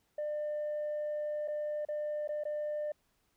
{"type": "tone with dropouts", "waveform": "sine", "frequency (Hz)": 599, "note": "D5", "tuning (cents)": 34, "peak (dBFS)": -31, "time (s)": [0.18, 2.92], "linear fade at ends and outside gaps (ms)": 5, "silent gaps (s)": [[1.477, 1.482], [1.851, 1.886], [2.276, 2.289], [2.437, 2.452]], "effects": ["tanh soft clip ceiling -31 dBFS", "pink hiss -75 dBFS RMS until 3.36 s"]}